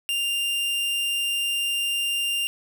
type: tone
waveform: 45% pulse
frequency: 2794 Hz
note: F7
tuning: in tune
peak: -23 dBFS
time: 0.09-2.47 s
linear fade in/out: 0 ms
effects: none